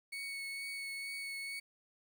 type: tone with vibrato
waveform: 35% pulse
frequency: 2217 Hz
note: C#7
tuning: in tune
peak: -38 dBFS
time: 0.12-1.6 s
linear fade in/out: 10 ms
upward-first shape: triangle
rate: 2.2 Hz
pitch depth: 14 cents each way
effects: 11-bit